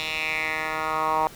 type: tone with band-pass filter sweep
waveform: 10% pulse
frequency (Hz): 156.9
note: D#3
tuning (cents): +15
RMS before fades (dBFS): -26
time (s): 0-1.27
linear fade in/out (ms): 0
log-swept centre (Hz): 3200 to 930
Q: 3.7
effects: pink hiss -45 dBFS RMS until 1.35 s